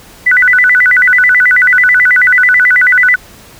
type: tone with vibrato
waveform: sine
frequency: 1721 Hz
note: A6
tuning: 39 cents flat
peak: -4 dBFS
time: 0.26-3.16 s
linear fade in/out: 10 ms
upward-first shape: square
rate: 9.2 Hz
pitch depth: 250 cents each way
effects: pink hiss -37 dBFS RMS until 3.59 s